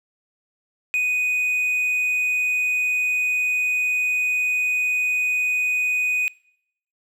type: tone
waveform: triangle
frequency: 2489 Hz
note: D#7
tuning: in tune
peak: -17 dBFS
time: 0.94-6.28 s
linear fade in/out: 0 ms
effects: noise-tail reverb RT60 0.7 s tail -23 dB re dry